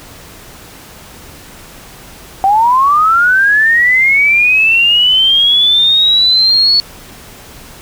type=linear sweep; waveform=sine; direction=up; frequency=760 to 4435 Hz; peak=-6 dBFS; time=2.44-6.8 s; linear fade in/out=0 ms; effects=pink hiss -35 dBFS RMS until 7.81 s